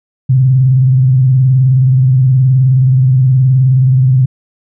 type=tone with vibrato; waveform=sine; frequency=130 Hz; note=C3; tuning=11 cents flat; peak=-5 dBFS; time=0.29-4.26 s; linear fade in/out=10 ms; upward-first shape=square; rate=19 Hz; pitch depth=63 cents each way; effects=none